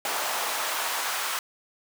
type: noise with high-pass filter sweep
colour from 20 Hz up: pink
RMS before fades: -29 dBFS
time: 0.05-1.39 s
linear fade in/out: 2 ms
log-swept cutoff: 700 to 1100 Hz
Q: 1.5
effects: none